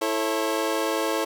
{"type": "chord", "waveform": "25% pulse", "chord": "A major", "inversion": "second", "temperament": "equal with one note detuned", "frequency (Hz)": [329.6, 440, 543.3], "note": ["E4", "A4", "C#5"], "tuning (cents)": [0, 0, -35], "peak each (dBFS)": -24, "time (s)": [0.01, 1.25], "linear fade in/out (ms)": 10, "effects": []}